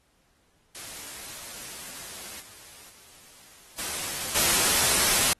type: noise with level steps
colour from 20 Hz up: white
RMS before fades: -40 / -48 / -52 / -32 / -22 dBFS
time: 0.75-5.33 s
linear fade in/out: 0 ms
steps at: 2.4 / 2.89 / 3.78 / 4.35 s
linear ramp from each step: 10 ms
effects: pink hiss -67 dBFS RMS until 5.39 s + AAC 32 kbps